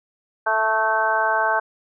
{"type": "harmonic tone with a mistuned harmonic", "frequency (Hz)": 220, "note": "A3", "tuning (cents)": 0, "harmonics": [2, 3, 4, 5, 6, 7], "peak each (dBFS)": [-32, -24, -22, -25, -30, -22], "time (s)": [0.46, 1.6], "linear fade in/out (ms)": 10, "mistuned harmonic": 6, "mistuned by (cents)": -21, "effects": []}